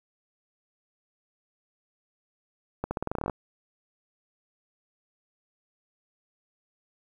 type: accelerating click train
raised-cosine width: 1 ms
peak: -15 dBFS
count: 13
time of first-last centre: 2.84-3.298 s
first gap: 70 ms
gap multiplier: 0.88
effects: 9-bit